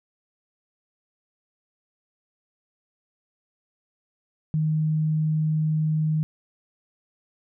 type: tone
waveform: sine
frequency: 155.56 Hz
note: D#3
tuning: in tune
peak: -20 dBFS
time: 4.54-6.23 s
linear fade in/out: 0 ms
effects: none